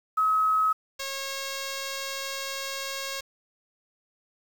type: tone pair in turn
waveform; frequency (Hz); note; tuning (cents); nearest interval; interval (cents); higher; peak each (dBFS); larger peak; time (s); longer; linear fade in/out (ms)
sine / 5% pulse; 1279 / 544.6; D#6 / C#5; +47 / -31; octave + minor third; 1478; first; -20 / -20; neither; 0.17-0.73 / 0.99-3.21; second; 10
effects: 8-bit